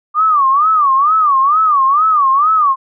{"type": "tone with vibrato", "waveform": "sine", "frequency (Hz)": 1174.7, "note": "D6", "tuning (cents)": 0, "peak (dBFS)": -8, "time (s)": [0.14, 2.76], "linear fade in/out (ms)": 50, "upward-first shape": "sine", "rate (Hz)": 2.2, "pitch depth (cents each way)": 180, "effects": []}